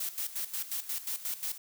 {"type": "noise with tremolo", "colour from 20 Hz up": "blue", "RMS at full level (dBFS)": -34, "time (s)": [0, 1.58], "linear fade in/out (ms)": 5, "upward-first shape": "square", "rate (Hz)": 5.6, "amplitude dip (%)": 75, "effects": []}